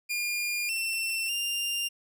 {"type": "tone with pitch steps", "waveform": "sawtooth", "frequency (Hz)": [2415, 2694, 2795], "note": ["D7", "E7", "F7"], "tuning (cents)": [48, 37, 1], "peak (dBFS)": -25, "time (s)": [0.09, 1.89], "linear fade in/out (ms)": 20, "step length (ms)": 600, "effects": []}